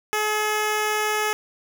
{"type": "tone", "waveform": "10% pulse", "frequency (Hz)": 425.6, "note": "G#4", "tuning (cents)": 42, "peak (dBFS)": -13, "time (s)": [0.13, 1.33], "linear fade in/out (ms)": 0, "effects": []}